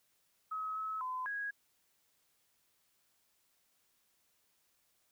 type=tone with pitch steps; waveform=sine; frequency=1278 / 1291 / 1019 / 1652 Hz; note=D#6 / E6 / C6 / G#6; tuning=+46 / -37 / -46 / -10 cents; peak=-36 dBFS; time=0.51-1.51 s; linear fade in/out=10 ms; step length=250 ms; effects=white hiss -75 dBFS RMS until 5.11 s